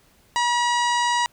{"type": "harmonic tone", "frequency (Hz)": 962, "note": "B5", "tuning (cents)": -46, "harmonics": [1, 2, 3, 4, 5, 6, 7, 8, 9], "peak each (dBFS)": [-20, -26, -30, -32, -34, -36, -37, -38, -39], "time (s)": [0.36, 1.26], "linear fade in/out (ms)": 0, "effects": ["pink hiss -58 dBFS RMS until 1.32 s"]}